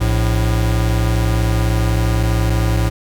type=tone pair together; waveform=square; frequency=57.8 / 110 Hz; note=A#1 / A2; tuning=-14 / 0 cents; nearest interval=major seventh; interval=1114 cents; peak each=-17 dBFS; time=0-2.9 s; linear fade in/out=20 ms; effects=none